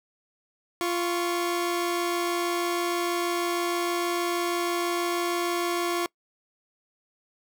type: tone pair together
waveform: sawtooth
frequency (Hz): 346.9 / 1107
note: F4 / C#6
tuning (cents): -12 / -3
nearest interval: octave + minor sixth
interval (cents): 2009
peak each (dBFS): -22 / -28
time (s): 0.81-6.06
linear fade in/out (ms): 0
effects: noise-tail reverb RT60 0.1 s tail -24 dB re dry